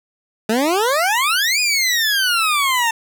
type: exponential two-way sweep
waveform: 20% pulse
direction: up then down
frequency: 210 to 2503 to 896 Hz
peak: -10 dBFS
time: 0.49-2.91 s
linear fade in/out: 5 ms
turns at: 1.6 s
effects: none